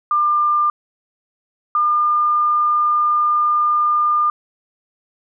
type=tone pair in turn; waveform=sine; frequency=1197 / 1205.3 Hz; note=D6 / D6; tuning=+33 / +45 cents; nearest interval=unison; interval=12 cents; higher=second; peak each=-13 dBFS; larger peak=neither; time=0.11-0.7 / 1.75-4.3 s; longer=second; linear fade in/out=2 ms; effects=none